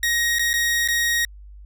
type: tone with dropouts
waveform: sawtooth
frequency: 1880 Hz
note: A#6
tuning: 14 cents sharp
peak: -15 dBFS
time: 0.03-1.25 s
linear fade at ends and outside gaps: 2 ms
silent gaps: 0.386-0.393 / 0.532-0.538 / 0.877-0.885 s
effects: added 50 Hz sine -39 dBFS peak until 1.65 s